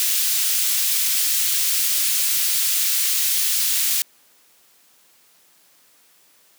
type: high-pass noise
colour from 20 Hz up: white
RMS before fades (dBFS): -20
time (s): 0-4.02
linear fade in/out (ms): 0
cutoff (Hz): 2700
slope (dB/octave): 12
effects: white hiss -56 dBFS RMS until 6.58 s + high-pass 150 Hz 12 dB/octave